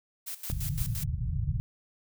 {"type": "noise with tremolo", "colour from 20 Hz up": "blue", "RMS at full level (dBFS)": -37, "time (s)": [0.26, 1.05], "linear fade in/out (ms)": 20, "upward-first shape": "square", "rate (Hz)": 5.8, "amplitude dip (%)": 80}
{"type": "low-pass noise", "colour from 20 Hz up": "white", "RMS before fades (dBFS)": -31, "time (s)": [0.5, 1.6], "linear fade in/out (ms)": 0, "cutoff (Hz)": 150, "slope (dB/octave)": 48}
{"effects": []}